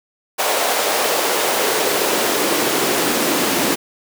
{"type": "noise with high-pass filter sweep", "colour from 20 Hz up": "pink", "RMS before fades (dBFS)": -18, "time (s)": [0.38, 3.76], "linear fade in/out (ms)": 20, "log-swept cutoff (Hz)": [610, 260], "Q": 1.9, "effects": []}